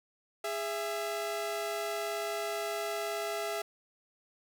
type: tone pair together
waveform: sawtooth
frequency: 412 / 667 Hz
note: G#4 / E5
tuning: -14 / +20 cents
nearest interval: minor sixth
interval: 834 cents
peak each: -33 / -31 dBFS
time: 0.44-3.62 s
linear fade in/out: 5 ms
effects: none